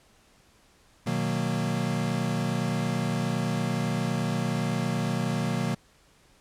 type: chord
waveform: square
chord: B major seventh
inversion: none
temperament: equal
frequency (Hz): 123.47 / 155.56 / 185 / 233.1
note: B2 / D#3 / F#3 / A#3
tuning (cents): 0 / 0 / 0 / 0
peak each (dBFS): -32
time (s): 1.06-5.75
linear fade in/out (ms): 10
effects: pink hiss -60 dBFS RMS until 6.4 s + low-pass 10000 Hz 12 dB/octave